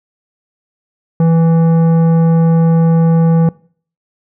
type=tone with tanh clipping; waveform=sine; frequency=164.81 Hz; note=E3; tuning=in tune; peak=-9 dBFS; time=1.2-3.49 s; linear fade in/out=2 ms; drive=12 dB; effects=noise-tail reverb RT60 0.5 s tail -23 dB re dry